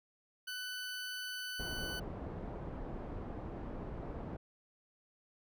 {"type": "tone", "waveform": "20% pulse", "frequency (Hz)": 1497, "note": "F#6", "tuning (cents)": 20, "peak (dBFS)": -35, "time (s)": [0.47, 2], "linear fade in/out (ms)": 10}
{"type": "low-pass noise", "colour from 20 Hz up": "pink", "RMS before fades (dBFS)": -43, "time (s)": [1.59, 4.37], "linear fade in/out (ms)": 10, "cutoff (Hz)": 760, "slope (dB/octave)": 12}
{"effects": []}